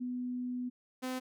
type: tone pair in turn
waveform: sine / sawtooth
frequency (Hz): 248.4 / 256.3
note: B3 / C4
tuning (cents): +10 / -36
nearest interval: minor second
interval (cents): 54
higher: second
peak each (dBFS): -34 / -31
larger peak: second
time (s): 0-0.7 / 1.02-1.2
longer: first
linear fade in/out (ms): 20
effects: none